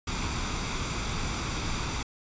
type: noise with comb filter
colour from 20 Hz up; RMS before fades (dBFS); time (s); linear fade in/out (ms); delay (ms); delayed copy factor
pink; -31; 0.07-2.03; 5; 0.84; +0.5
effects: resampled to 16000 Hz